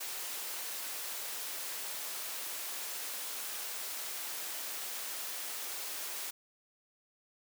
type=high-pass noise; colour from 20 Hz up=white; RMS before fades=-40 dBFS; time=0-6.31 s; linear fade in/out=10 ms; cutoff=400 Hz; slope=12 dB/octave; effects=none